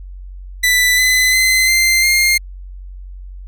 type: tone with pitch steps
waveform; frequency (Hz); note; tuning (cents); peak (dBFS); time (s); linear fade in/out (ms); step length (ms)
sawtooth; 1986 / 2018 / 2051 / 2085 / 2119; B6 / B6 / C7 / C7 / C7; +9 / +37 / -35 / -7 / +21; -7; 0.63-2.38; 10; 350
effects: added 46 Hz sine -29 dBFS peak until 3.47 s